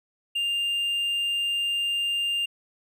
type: tone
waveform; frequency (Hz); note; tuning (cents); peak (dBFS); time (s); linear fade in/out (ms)
triangle; 2800; F7; +4; -22; 0.35-2.46; 10
effects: none